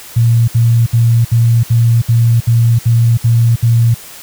sine tone bursts, 116.54 Hz, A#2, in tune, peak -6 dBFS, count 10, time 0.16-3.945 s, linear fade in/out 10 ms, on 320 ms, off 65 ms, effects white hiss -33 dBFS RMS until 4.22 s

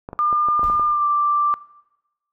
clicks, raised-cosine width 1 ms, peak -17 dBFS, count 8, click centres 0.089 / 0.131 / 0.328 / 0.486 / 0.594 / 0.632 / 0.699 / 0.796 s
sine tone with pitch glide, 1203 to 1176.2 Hz, D6 to D6, +41 to +2 cents, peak -16 dBFS, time 0.19-1.54 s, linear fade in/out 0 ms, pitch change -39 cents, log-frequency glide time 0.87-1.05 s
brown noise with exponential decay, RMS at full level -32 dBFS, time 0.64-1.24 s, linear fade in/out 0 ms, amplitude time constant 130 ms
effects noise-tail reverb RT60 1.0 s tail -20 dB re dry

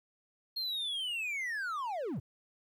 triangle linear sweep, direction down, 4275 to 88.4 Hz, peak -32 dBFS, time 0.56-2.2 s, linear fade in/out 10 ms, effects 12-bit

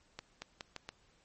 accelerating click train, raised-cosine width 0.2 ms, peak -24 dBFS, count 5, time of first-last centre 0.19-0.89 s, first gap 230 ms, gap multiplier 0.82, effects pink hiss -69 dBFS RMS until 1.24 s + MP3 32 kbps

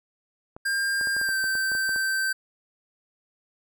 clicks, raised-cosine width 1 ms, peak -26 dBFS, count 12, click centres 0.565 / 1.012 / 1.072 / 1.166 / 1.214 / 1.29 / 1.441 / 1.553 / 1.718 / 1.751 / 1.892 / 1.961 s
square tone with pitch glide, 1600 to 1554.5 Hz, G6 to G6, +35 to -15 cents, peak -24 dBFS, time 0.65-2.33 s, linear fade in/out 10 ms, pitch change -50 cents, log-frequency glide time 1.18-1.38 s
effects none

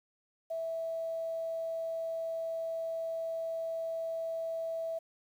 sine tone, 656 Hz, E5, 9 cents flat, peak -33 dBFS, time 0.5-4.99 s, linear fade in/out 10 ms, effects 10-bit

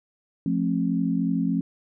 sine tone cluster, 174.8 / 218.1 / 268.4 Hz, F3 / A3 / C4, +2 / -15 / +44 cents, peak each -25 / -27 / -25 dBFS, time 0.46-1.61 s, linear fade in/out 2 ms, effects none

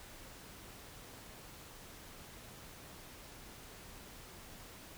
silence, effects pink hiss -53 dBFS RMS until 4.97 s

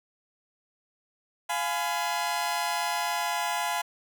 sawtooth chord, F diminished, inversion none, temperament just, 698.5 / 838.1 / 1005.8 Hz, F5 / Ab5 / Cb6, 0 / +16 / +31 cents, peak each -28 / -27 / -28 dBFS, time 1.49-3.82 s, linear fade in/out 10 ms, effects none

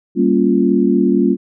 sine chord, G half-diminished seventh, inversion none, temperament equal, 196 / 233.1 / 277.2 / 349.2 Hz, G3 / Bb3 / Db4 / F4, 0 / 0 / 0 / 0 cents, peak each -16 dBFS, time 0.15-1.37 s, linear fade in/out 50 ms, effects none

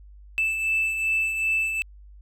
triangle beating tone pair, 2637 / 2639.6 Hz, E7 / E7, 0 / +2 cents, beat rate 2.6 Hz, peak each -20 / -29 dBFS, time 0.38-1.82 s, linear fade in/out 0 ms, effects tanh soft clip ceiling -15 dBFS + added 50 Hz sine -44 dBFS peak until 2.21 s

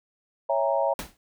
sine chord, A# half-diminished seventh, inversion first, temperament equal with one note detuned, 554.4 / 659.3 / 812.1 / 932.3 Hz, C#5 / E5 / G#5 / A#5, 0 / 0 / -39 / 0 cents, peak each -25 / -26 / -30 / -28 dBFS, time 0.49-0.94 s, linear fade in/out 10 ms
pink noise with exponential decay, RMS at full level -30 dBFS, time 0.99-1.17 s, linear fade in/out 1 ms, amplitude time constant 39 ms
effects none

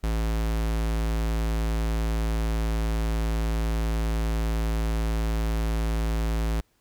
square tone, 55.1 Hz, A1, 3 cents sharp, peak -24 dBFS, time 0.03-6.61 s, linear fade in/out 10 ms, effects pink hiss -68 dBFS RMS until 6.8 s

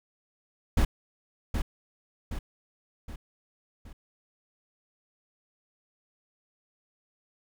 brown noise with echo, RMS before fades -21 dBFS, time 0.77-0.85 s, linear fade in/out 5 ms, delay 770 ms, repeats 4, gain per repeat -6 dB, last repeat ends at 3.93 s, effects none

